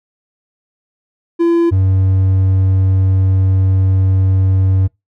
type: tone pair in turn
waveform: triangle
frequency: 338.6 / 95.02 Hz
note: E4 / F#2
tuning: +46 / +47 cents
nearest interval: octave + minor seventh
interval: 2199 cents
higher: first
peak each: -7 dBFS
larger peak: neither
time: 1.39-1.71 / 1.71-4.88 s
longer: second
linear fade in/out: 20 ms
effects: noise-tail reverb RT60 0.2 s tail -25 dB re dry